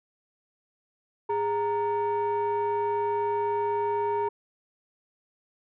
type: tone pair together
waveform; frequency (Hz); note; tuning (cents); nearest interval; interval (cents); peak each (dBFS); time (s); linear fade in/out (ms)
sine; 411.5 / 928; G#4 / A#5; -16 / -8; octave + major second; 1408; -25; 1.29-4.29; 10
effects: tanh soft clip ceiling -21 dBFS